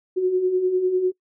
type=beating tone pair; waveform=sine; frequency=360 / 370 Hz; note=F#4 / F#4; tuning=-47 / 0 cents; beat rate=10 Hz; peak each=-27 / -18 dBFS; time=0.16-1.12 s; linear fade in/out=20 ms; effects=noise-tail reverb RT60 0.1 s tail -23 dB re dry

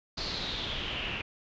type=noise with low-pass filter sweep; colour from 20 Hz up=pink; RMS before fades=-35 dBFS; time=0.17-1.22 s; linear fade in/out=10 ms; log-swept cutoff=4500 to 2600 Hz; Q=6.7; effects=resampled to 16000 Hz

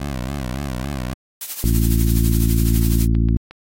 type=tone with vibrato; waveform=15% pulse; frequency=66.3 Hz; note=C2; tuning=23 cents sharp; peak=-17 dBFS; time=0-1.14 s; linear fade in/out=5 ms; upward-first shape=sine; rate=3.6 Hz; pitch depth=150 cents each way
type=noise with tremolo; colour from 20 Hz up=blue; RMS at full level=-25 dBFS; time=1.41-3.06 s; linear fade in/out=2 ms; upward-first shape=triangle; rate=12 Hz; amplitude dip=75%
type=harmonic tone; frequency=56.3 Hz; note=A1; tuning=40 cents sharp; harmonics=1 / 2 / 3 / 4 / 5 / 6; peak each=-16 / -19 / -25 / -24 / -28 / -31 dBFS; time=1.64-3.37 s; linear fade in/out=0 ms
type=clicks; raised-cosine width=0.3 ms; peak=-22 dBFS; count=4; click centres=2.83 / 3.151 / 3.287 / 3.51 s
effects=AAC 48 kbps

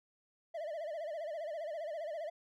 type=tone with vibrato; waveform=triangle; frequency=631 Hz; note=D#5; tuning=24 cents sharp; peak=-36 dBFS; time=0.54-2.3 s; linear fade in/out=10 ms; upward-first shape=sine; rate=15 Hz; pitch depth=130 cents each way; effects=none

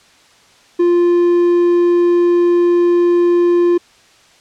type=tone; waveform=triangle; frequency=348.7 Hz; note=F4; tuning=3 cents flat; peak=-7 dBFS; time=0.79-3.78 s; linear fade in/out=10 ms; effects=white hiss -48 dBFS RMS until 4.4 s + low-pass 6000 Hz 12 dB/octave

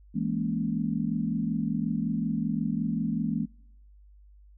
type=chord; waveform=sine; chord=A# half-diminished seventh; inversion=second; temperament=equal; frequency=164.81 / 207.7 / 233.1 / 277.2 Hz; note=E3 / G#3 / A#3 / C#4; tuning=0 / 0 / 0 / 0 cents; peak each=-32 / -30 / -30 / -35 dBFS; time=0.14-3.46 s; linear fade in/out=20 ms; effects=noise-tail reverb RT60 0.7 s tail -24 dB re dry + added 50 Hz sine -51 dBFS peak until 4.57 s

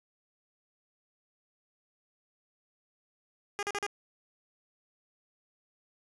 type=tone bursts; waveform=10% pulse; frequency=407.3 Hz; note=G#4; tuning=34 cents flat; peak=-23 dBFS; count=4; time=3.59-3.865 s; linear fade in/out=0 ms; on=38 ms; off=41 ms; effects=resampled to 22050 Hz + 9-bit

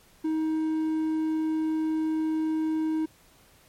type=tone; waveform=triangle; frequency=315.3 Hz; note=D#4; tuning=23 cents sharp; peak=-22 dBFS; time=0.24-3.06 s; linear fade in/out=10 ms; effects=pink hiss -58 dBFS RMS until 3.68 s + MP3 64 kbps

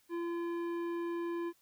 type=tone with tanh clipping; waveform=sine; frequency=341.3 Hz; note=F4; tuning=40 cents flat; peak=-36 dBFS; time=0.09-1.53 s; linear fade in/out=50 ms; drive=13 dB; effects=white hiss -70 dBFS RMS until 1.61 s

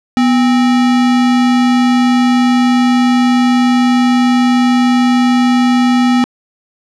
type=tone with sample-and-hold; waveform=sine; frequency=246.6 Hz; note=B3; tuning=2 cents flat; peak=-7 dBFS; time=0.17-6.24 s; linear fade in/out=0 ms; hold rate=1050 Hz; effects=low-pass 5000 Hz 12 dB/octave

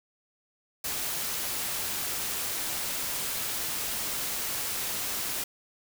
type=noise; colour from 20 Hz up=white; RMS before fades=-32 dBFS; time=0.84-5.44 s; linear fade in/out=5 ms; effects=none

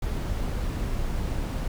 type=noise; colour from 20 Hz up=brown; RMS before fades=-28 dBFS; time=0.02-1.68 s; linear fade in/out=5 ms; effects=none

